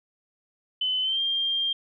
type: tone with pitch glide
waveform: sine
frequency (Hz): 3030 to 3194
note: F#7 to G7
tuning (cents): +40 to +32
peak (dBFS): -23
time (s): 0.81-1.73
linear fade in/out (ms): 5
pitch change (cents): +92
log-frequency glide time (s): 1.02-1.2
effects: none